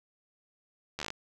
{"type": "slowing click train", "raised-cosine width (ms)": 0.2, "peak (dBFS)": -18, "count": 8, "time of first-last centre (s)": [0.99, 1.104], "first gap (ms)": 12, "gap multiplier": 1.1, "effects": []}